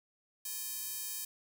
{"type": "tone with high-pass filter", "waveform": "square", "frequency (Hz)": 347.4, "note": "F4", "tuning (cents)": -9, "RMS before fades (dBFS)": -40, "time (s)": [0.45, 1.25], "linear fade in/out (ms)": 5, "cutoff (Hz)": 8100, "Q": 0.6, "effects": []}